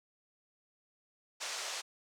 white band-pass noise, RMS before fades -40 dBFS, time 1.4-1.82 s, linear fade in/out 20 ms, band 480 to 7200 Hz, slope 24 dB/octave, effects none

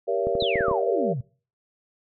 sine chord, G diminished seventh, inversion none, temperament just, 392 / 470.4 / 564.5 / 677.4 Hz, G4 / Bb4 / Db5 / Fb5, 0 / +16 / +31 / +47 cents, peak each -28 / -26 / -27 / -29 dBFS, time 0.07-1.14 s, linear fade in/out 20 ms
clicks, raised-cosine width 2 ms, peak -16 dBFS, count 7, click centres 0.27 / 0.353 / 0.424 / 0.557 / 0.608 / 0.683 / 0.713 s
sine exponential sweep, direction down, 4186 to 115.5 Hz, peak -26 dBFS, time 0.4-1.21 s, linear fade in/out 5 ms
effects noise-tail reverb RT60 0.4 s tail -23 dB re dry

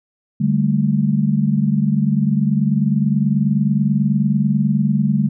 sine chord, D suspended fourth, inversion none, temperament equal with one note detuned, 146.83 / 196 / 216.2 Hz, D3 / G3 / A3, 0 / 0 / -30 cents, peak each -18 dBFS, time 0.4-5.29 s, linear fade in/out 10 ms, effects none

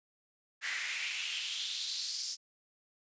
pink noise with high-pass filter sweep, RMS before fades -37 dBFS, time 0.61-2.37 s, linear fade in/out 50 ms, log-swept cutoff 1800 to 5400 Hz, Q 3.9, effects resampled to 16000 Hz

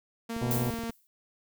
sawtooth tone, 229.8 Hz, A#3, 25 cents flat, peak -29 dBFS, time 0.29-0.91 s, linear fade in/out 10 ms
clicks, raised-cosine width 3 ms, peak -27 dBFS, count 12, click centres 0.365 / 0.424 / 0.465 / 0.52 / 0.572 / 0.621 / 0.667 / 0.707 / 0.739 / 0.789 / 0.837 / 0.896 s
harmonic tone, 123.47 Hz, B2, in tune, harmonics 1 / 2 / 3 / 4 / 5 / 6 / 7 / 8, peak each -29 / -35 / -39 / -41 / -43 / -45 / -46 / -47 dBFS, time 0.41-0.71 s, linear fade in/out 10 ms
violet noise with exponential decay, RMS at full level -30 dBFS, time 0.51-1.07 s, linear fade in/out 0 ms, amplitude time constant 120 ms
effects none

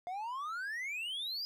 triangle exponential sweep, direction up, 698.5 to 4978 Hz, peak -35 dBFS, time 0.07-1.45 s, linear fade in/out 0 ms, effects none

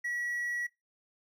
triangle tone, 1929 Hz, B6, 41 cents flat, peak -30 dBFS, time 0.04-0.67 s, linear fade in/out 10 ms, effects noise-tail reverb RT60 0.2 s tail -21 dB re dry

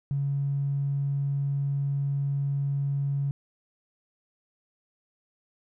triangle tone with tanh clipping, 140 Hz, C#3, 18 cents sharp, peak -24 dBFS, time 0.11-3.31 s, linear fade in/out 0 ms, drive 2 dB, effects none

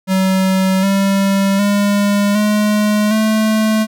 square tone with pitch steps, 189.4 / 196.08 / 203 / 210.2 / 217.6 Hz, F#3 / G3 / G#3 / G#3 / A3, +41 / +1 / -39 / +21 / -19 cents, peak -12 dBFS, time 0.07-3.87 s, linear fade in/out 50 ms, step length 760 ms, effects none

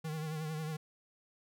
square tone with vibrato, 156.3 Hz, D#3, 8 cents sharp, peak -37 dBFS, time 0.04-0.77 s, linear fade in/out 10 ms, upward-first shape triangle, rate 11 Hz, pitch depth 61 cents each way, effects none

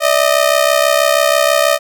sawtooth ring-modulated tone, 616 Hz, D#5, 17 cents flat, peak -3 dBFS, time 0-1.79 s, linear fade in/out 50 ms, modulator 33.1 Hz, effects none

